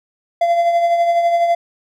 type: tone with tremolo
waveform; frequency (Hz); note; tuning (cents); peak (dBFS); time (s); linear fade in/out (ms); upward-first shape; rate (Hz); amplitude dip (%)
triangle; 685; F5; -34; -8; 0.41-1.55; 5; triangle; 12; 50
effects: none